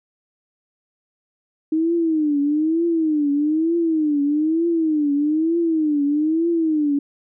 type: tone with vibrato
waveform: sine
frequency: 311.1 Hz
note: D#4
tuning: in tune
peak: -16 dBFS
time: 1.72-6.99 s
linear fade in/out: 5 ms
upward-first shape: triangle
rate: 1.1 Hz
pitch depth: 170 cents each way
effects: none